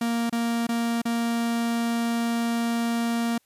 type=tone with dropouts; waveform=45% pulse; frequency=233.1 Hz; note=A#3; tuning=in tune; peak=-23 dBFS; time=0.01-3.38 s; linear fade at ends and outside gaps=5 ms; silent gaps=0.297-0.325 / 0.669-0.689 / 1.018-1.053 s; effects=white hiss -67 dBFS RMS until 3.45 s + resampled to 32000 Hz